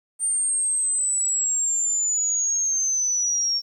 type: linear sweep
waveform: sine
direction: down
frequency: 8870 to 5480 Hz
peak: -20 dBFS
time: 0.19-3.62 s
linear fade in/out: 50 ms
effects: 9-bit